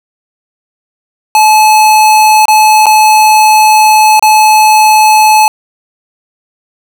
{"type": "tone with dropouts", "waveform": "square", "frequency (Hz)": 861, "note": "A5", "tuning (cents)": -38, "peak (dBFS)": -3, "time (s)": [1.35, 5.48], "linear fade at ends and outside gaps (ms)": 1, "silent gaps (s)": [[2.455, 2.482], [2.858, 2.866], [4.195, 4.225]], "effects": []}